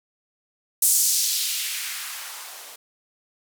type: noise with band-pass filter sweep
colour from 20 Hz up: violet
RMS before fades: -25 dBFS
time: 0.82-2.76 s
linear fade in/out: 5 ms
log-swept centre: 8700 to 500 Hz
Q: 1.4
effects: none